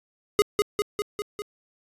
square tone with echo, 415.3 Hz, G#4, in tune, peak -16 dBFS, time 0.39-0.42 s, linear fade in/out 0 ms, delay 200 ms, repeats 5, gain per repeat -3 dB, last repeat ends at 1.42 s, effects resampled to 32000 Hz

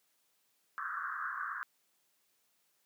pink band-pass noise, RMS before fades -39 dBFS, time 0.78-1.63 s, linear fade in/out 0 ms, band 1100 to 1700 Hz, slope 96 dB/octave, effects white hiss -75 dBFS RMS until 2.85 s + high-pass 150 Hz 12 dB/octave

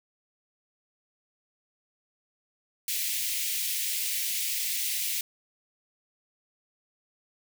white high-pass noise, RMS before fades -30 dBFS, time 2.88-5.21 s, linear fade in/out 2 ms, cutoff 2000 Hz, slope 48 dB/octave, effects none

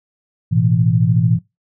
sine chord, A suspended second, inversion none, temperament equal with one note detuned, 110 / 123.47 / 165.86 Hz, A2 / B2 / E3, 0 / 0 / +11 cents, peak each -16 dBFS, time 0.51-1.39 s, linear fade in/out 20 ms, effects noise-tail reverb RT60 0.2 s tail -20 dB re dry

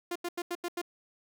sawtooth tone bursts, 349.2 Hz, F4, in tune, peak -28 dBFS, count 6, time 0.11-0.816 s, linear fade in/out 5 ms, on 46 ms, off 86 ms, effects none

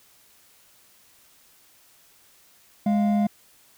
triangle tone pair together, 207.4 / 698.5 Hz, G#3 / F5, -2 / 0 cents, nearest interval octave + major sixth, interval 2102 cents, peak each -17 / -26 dBFS, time 2.86-3.27 s, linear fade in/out 5 ms, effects white hiss -57 dBFS RMS until 3.77 s

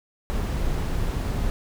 brown noise, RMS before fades -25 dBFS, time 0.3-1.5 s, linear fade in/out 0 ms, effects none

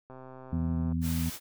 click train, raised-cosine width 1 ms, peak -33 dBFS, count 108, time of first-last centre 0.1-0.923 s, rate 130 Hz
harmonic tone, 82.41 Hz, E2, in tune, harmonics 1 / 2 / 3, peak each -31 / -31 / -32 dBFS, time 0.52-1.3 s, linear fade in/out 10 ms
white noise, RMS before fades -40 dBFS, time 1.01-1.4 s, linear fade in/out 50 ms
effects none

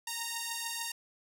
5% pulse beating tone pair, 922 / 928.7 Hz, A#5 / A#5, -19 / -7 cents, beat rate 6.7 Hz, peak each -27 / -25 dBFS, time 0.07-0.92 s, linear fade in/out 5 ms, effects none

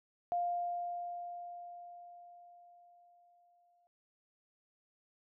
sine tone with exponential decay, 701 Hz, F5, 6 cents sharp, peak -30 dBFS, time 0.32-3.87 s, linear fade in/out 0 ms, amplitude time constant 770 ms, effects none

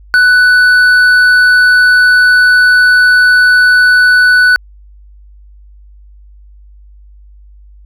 triangle tone with hard clipping, 1488 Hz, F#6, 9 cents sharp, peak -5 dBFS, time 0.14-4.56 s, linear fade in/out 0 ms, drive 8 dB, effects added 50 Hz sine -35 dBFS peak until 7.85 s

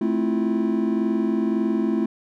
triangle chord, F major seventh, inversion first, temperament just, 218.3 / 261.9 / 327.4 / 349.2 Hz, A3 / C4 / E4 / F4, -13 / +2 / -12 / 0 cents, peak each -21 / -25 / -23 / -25 dBFS, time 0.01-2.06 s, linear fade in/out 5 ms, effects none

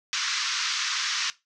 white band-pass noise, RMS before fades -28 dBFS, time 0.13-1.3 s, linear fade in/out 0 ms, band 1100 to 6200 Hz, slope 48 dB/octave, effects noise-tail reverb RT60 0.2 s tail -17 dB re dry

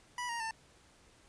25% pulse tone with pitch steps, 980 / 936.3 / 894.5 Hz, B5 / A#5 / A5, -14 / +7 / +28 cents, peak -32 dBFS, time 0.18-0.51 s, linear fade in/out 2 ms, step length 110 ms, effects pink hiss -63 dBFS RMS until 1.28 s + resampled to 22050 Hz

